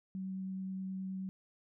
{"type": "tone with vibrato", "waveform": "sine", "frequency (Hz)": 189.5, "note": "F#3", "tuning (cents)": 42, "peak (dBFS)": -37, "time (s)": [0.15, 1.29], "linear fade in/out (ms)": 0, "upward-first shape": "triangle", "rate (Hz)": 9.5, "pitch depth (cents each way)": 8, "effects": []}